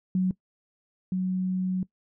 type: tone pair in turn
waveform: sine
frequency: 185.3 / 185.3 Hz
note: F#3 / F#3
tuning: +3 / +3 cents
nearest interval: unison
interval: 0 cents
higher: neither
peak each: -21 / -24 dBFS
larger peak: first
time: 0.15-0.31 / 1.12-1.83 s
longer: second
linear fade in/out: 2 ms
effects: noise-tail reverb RT60 0.1 s tail -20 dB re dry